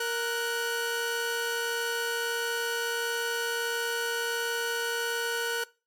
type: tone pair together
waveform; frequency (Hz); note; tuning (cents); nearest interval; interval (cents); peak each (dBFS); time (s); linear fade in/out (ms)
sawtooth; 466.2 / 1480.1; A#4 / F#6; 0 / 0; octave + minor sixth; 2000; -27; 0-5.64; 5
effects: noise-tail reverb RT60 0.3 s tail -21 dB re dry + MP3 64 kbps